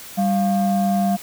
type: tone pair together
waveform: sine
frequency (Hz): 196 / 698.5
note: G3 / F5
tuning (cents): 0 / 0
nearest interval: octave + minor seventh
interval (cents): 2200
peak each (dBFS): -16 / -19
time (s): 0.17-1.17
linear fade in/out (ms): 20
effects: tanh soft clip ceiling -12 dBFS + white hiss -38 dBFS RMS until 1.22 s

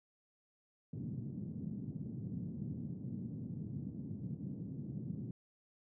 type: band-pass noise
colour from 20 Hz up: white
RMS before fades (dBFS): -43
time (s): 0.93-5.31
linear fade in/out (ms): 2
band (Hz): 110 to 220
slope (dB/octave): 24
effects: none

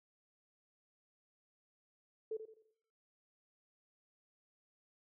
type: tone with echo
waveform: sine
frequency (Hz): 440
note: A4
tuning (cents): 0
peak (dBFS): -36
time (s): 2.31-2.37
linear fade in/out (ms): 5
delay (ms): 85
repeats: 4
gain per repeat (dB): -9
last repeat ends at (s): 2.71
effects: noise-tail reverb RT60 0.7 s tail -20 dB re dry

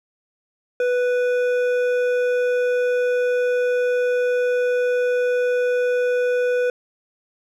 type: tone with hard clipping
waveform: sine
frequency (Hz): 493.9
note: B4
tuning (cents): 0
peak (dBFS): -19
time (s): 0.8-6.7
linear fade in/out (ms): 2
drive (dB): 9
effects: none

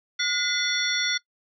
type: tone cluster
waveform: sine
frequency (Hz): 1441 / 2033 / 3489 / 4369 / 5640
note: F#6 / B6 / A7 / C#8 / F8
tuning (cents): -46 / +50 / -15 / -26 / +16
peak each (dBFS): -29 / -28 / -27 / -30 / -32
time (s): 0.19-1.18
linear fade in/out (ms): 10
effects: noise-tail reverb RT60 0.1 s tail -21 dB re dry

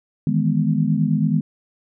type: chord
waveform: sine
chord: E major seventh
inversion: third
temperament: equal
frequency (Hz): 155.56 / 164.81 / 207.7 / 246.9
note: D#3 / E3 / G#3 / B3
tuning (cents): 0 / 0 / 0 / 0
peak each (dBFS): -20 / -23 / -21 / -23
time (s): 0.27-1.41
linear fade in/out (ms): 2
effects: none

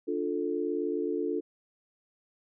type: chord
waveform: sine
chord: D minor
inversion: none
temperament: just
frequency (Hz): 293.7 / 352.4 / 440.5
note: D4 / F4 / A4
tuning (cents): 0 / +16 / +2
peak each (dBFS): -33 / -32 / -32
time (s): 0.07-1.41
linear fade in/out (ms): 20
effects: none

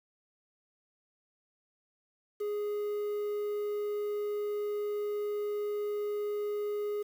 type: tone with quantisation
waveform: triangle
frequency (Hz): 415.3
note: G#4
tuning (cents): 0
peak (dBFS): -29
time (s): 2.4-7.03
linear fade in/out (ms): 10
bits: 9
effects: none

